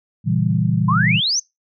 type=chord; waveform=sine; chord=A# diminished seventh; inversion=none; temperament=equal; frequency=116.54 / 138.59 / 164.81 / 196 Hz; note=A#2 / C#3 / E3 / G3; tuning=0 / 0 / 0 / 0 cents; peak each=-20 / -23 / -19 / -22 dBFS; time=0.24-1.21 s; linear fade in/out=50 ms
type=exponential sweep; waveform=sine; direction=up; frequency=987.8 to 6450 Hz; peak=-16 dBFS; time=0.88-1.4 s; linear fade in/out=10 ms
effects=noise-tail reverb RT60 0.2 s tail -24 dB re dry